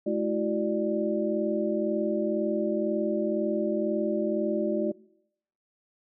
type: tone cluster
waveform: sine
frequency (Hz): 213.2 / 330.1 / 372.1 / 592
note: G#3 / E4 / F#4 / D5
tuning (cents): +46 / +2 / +10 / +14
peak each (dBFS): -30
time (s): 0.06-4.92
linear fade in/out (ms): 10
effects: noise-tail reverb RT60 0.8 s tail -24 dB re dry